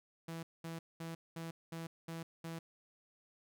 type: tone bursts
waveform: sawtooth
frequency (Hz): 164.81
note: E3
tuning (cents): 0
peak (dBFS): -38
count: 7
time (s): 0.28-2.59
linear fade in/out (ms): 5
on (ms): 150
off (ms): 210
effects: none